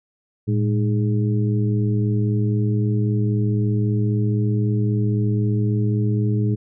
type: harmonic tone with a mistuned harmonic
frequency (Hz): 103.83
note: G#2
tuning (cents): 0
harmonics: 1 / 2 / 3 / 4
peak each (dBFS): -18 / -24 / -28 / -30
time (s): 0.47-6.56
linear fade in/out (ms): 20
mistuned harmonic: 1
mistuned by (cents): +140
effects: none